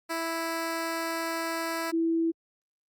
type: tone pair in turn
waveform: 10% pulse / sine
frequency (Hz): 329.6 / 329.6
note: E4 / E4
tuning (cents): 0 / 0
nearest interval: unison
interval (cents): 0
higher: neither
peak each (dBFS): -21 / -23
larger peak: first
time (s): 0.09-1.92 / 1.92-2.32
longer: first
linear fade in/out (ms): 20
effects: Opus 48 kbps